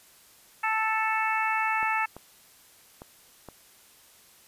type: harmonic tone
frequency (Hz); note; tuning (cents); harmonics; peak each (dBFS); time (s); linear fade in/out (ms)
440; A4; 0; 2 / 3 / 4 / 5 / 6; -28 / -30 / -31 / -32 / -33; 0.63-2.06; 10
type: clicks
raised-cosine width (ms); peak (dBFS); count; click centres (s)
1; -27; 4; 1.829 / 2.166 / 3.019 / 3.487
effects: white hiss -56 dBFS RMS until 4.47 s + resampled to 32000 Hz